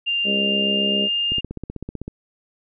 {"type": "tone with pitch glide", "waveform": "sine", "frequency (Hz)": [2794, 2813], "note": ["F7", "F7"], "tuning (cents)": [0, 12], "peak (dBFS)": -19, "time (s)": [0.06, 1.41], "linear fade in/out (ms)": 20, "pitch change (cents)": 12, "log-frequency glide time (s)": [0.32, 1.17]}
{"type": "harmonic tone", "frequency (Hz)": 67.5, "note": "C#2", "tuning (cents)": -45, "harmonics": [3, 4, 5, 6, 7, 8, 9], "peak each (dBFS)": [-24, -35, -36, -28, -36, -37, -30], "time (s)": [0.24, 1.09], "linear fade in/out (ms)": 50}
{"type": "click train", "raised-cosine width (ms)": 3, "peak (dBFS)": -17, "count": 13, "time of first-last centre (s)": [1.32, 2.079], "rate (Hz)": 15.8}
{"effects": []}